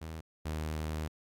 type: tone pair in turn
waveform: sawtooth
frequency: 80.1 / 77.73 Hz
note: E2 / D#2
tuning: -49 / -1 cents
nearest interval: minor second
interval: 52 cents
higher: first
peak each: -36 / -30 dBFS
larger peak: second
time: 0.01-0.21 / 0.45-1.08 s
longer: second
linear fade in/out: 10 ms
effects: AAC 64 kbps